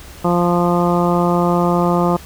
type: harmonic tone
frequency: 174.61 Hz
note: F3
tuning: in tune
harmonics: 1 / 2 / 3 / 4 / 5 / 6 / 7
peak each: -16 / -19 / -21 / -22 / -23 / -24 / -24 dBFS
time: 0.24-2.17 s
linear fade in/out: 10 ms
effects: added 69 Hz sine -39 dBFS peak until 2.25 s + pink hiss -39 dBFS RMS until 2.25 s